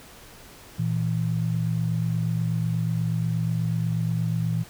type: tone pair together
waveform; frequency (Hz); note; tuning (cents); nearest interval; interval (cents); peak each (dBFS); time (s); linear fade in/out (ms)
sine; 116.54 / 164.81; A#2 / E3; 0 / 0; tritone; 600; -25; 0.78-4.64; 20
effects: pink hiss -47 dBFS RMS until 4.69 s